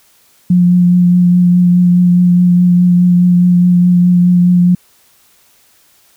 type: tone with vibrato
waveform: sine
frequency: 177.6 Hz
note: F3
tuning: 29 cents sharp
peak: -5 dBFS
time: 0.5-4.75 s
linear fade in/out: 5 ms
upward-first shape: triangle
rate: 4.8 Hz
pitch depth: 18 cents each way
effects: white hiss -50 dBFS RMS until 6.16 s

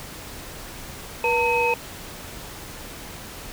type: tone cluster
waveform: sine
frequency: 481.8 / 909 / 2544 Hz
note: B4 / A#5 / D#7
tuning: -43 / -44 / +38 cents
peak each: -22 dBFS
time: 1.24-1.74 s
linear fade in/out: 2 ms
effects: tanh soft clip ceiling -10 dBFS + pink hiss -38 dBFS RMS until 3.52 s

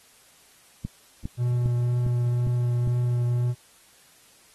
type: click train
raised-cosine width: 5 ms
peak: -17 dBFS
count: 6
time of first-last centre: 0.85-2.874 s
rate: 2.47 Hz
type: tone with vibrato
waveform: triangle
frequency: 121.6 Hz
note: B2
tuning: 26 cents flat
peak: -19 dBFS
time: 1.37-3.55 s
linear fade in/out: 50 ms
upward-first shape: triangle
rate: 2 Hz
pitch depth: 12 cents each way
effects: white hiss -56 dBFS RMS until 4.54 s + AAC 32 kbps

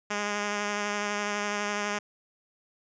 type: tone with vibrato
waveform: 5% pulse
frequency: 206.2 Hz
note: G#3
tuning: 12 cents flat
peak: -17 dBFS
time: 0.1-1.99 s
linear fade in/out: 10 ms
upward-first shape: sine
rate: 12 Hz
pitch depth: 15 cents each way
effects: resampled to 16000 Hz

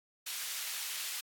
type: high-pass noise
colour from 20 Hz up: pink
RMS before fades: -39 dBFS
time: 0.26-1.21 s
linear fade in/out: 10 ms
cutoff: 2300 Hz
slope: 12 dB/octave
effects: AAC 64 kbps

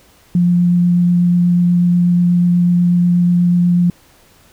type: tone with vibrato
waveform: sine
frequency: 175.6 Hz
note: F3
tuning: 10 cents sharp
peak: -9 dBFS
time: 0.35-3.9 s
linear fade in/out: 2 ms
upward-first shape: triangle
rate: 8.2 Hz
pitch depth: 10 cents each way
effects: pink hiss -49 dBFS RMS until 4.52 s

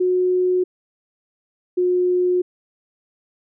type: tone pair in turn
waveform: sine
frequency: 364.9 / 360.7 Hz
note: F#4 / F#4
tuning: -24 / -44 cents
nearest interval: unison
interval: 20 cents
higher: first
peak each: -15 dBFS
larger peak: neither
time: 0-0.64 / 1.77-2.42 s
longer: second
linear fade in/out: 10 ms
effects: none

